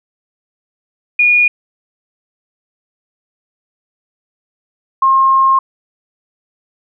sine tone pair in turn, 2442 / 1069.1 Hz, D#7 / C6, -33 / +37 cents, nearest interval octave + major second, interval 1430 cents, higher first, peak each -7 dBFS, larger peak neither, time 1.19-1.48 / 5.02-5.59 s, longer second, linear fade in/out 5 ms, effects none

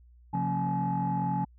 sine tone cluster, 136 / 177.6 / 227.2 / 272 / 852 Hz, C#3 / F3 / A#3 / C#4 / G#5, -33 / +29 / -44 / -33 / +44 cents, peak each -32 / -30 / -38 / -36 / -29 dBFS, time 0.33-1.45 s, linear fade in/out 10 ms, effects tanh soft clip ceiling -20 dBFS + added 60 Hz sine -53 dBFS peak until 1.58 s

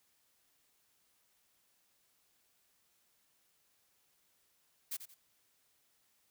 blue noise with echo, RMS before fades -39 dBFS, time 4.91-4.97 s, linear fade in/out 10 ms, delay 88 ms, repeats 2, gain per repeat -10 dB, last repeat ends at 5.146 s, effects white hiss -74 dBFS RMS until 6.3 s

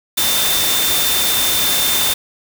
sine tone in noise, 3581 Hz, A7, 30 cents sharp, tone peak -19 dBFS, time 0.17-2.14 s, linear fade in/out 10 ms, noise white, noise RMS -17 dBFS, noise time 0.17-2.14 s, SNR -5 dB, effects none

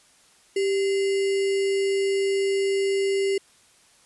sine tone with sample-and-hold, 392 Hz, G4, in tune, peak -20 dBFS, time 0.56-3.38 s, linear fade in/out 5 ms, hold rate 2450 Hz, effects white hiss -57 dBFS RMS until 4.05 s + resampled to 24000 Hz

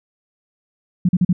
sine tone bursts, 179.2 Hz, F3, 45 cents sharp, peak -11 dBFS, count 4, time 1.05-1.329 s, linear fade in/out 5 ms, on 39 ms, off 41 ms, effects none

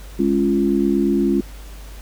sine chord, Db major, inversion second, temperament equal with one note detuned, 207.7 / 277.2 / 345.2 Hz, Ab3 / Db4 / F4, 0 / 0 / -20 cents, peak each -19 dBFS, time 0.19-1.41 s, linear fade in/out 5 ms, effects added 50 Hz sine -34 dBFS peak until 2.01 s + pink hiss -44 dBFS RMS until 2.01 s

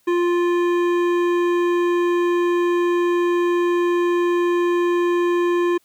sine tone with hard clipping, 349.2 Hz, F4, in tune, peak -18 dBFS, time 0.07-5.78 s, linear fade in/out 10 ms, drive 13 dB, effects white hiss -62 dBFS RMS until 5.84 s

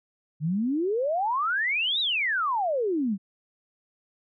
sine exponential two-way sweep, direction up then down, 143.7 to 3951 to 182.2 Hz, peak -23 dBFS, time 0.4-3.18 s, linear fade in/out 50 ms, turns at 2 s, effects none

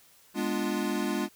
square chord, G# diminished seventh, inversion none, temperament equal, 207.7 / 246.9 / 293.7 / 349.2 Hz, G#3 / B3 / D4 / F4, 0 / 0 / 0 / 0 cents, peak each -33 / -35 / -34 / -34 dBFS, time 0.34-1.29 s, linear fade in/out 50 ms, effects white hiss -59 dBFS RMS until 1.35 s

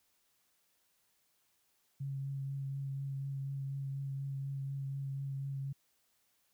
sine tone with vibrato, 137.3 Hz, C#3, 16 cents flat, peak -36 dBFS, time 2-5.73 s, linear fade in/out 10 ms, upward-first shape triangle, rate 4.1 Hz, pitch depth 17 cents each way, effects white hiss -75 dBFS RMS until 6.53 s

